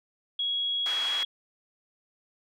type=tone; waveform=sine; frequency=3322 Hz; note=G#7; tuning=in tune; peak=-26 dBFS; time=0.39-1.25 s; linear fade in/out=5 ms
type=band-pass noise; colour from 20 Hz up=pink; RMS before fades=-37 dBFS; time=0.86-1.23 s; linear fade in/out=0 ms; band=1200 to 3900 Hz; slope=12 dB/octave
effects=none